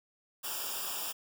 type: noise with comb filter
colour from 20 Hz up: white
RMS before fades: -37 dBFS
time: 0.43-1.13 s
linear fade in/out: 20 ms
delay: 0.48 ms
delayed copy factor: -0.9
effects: none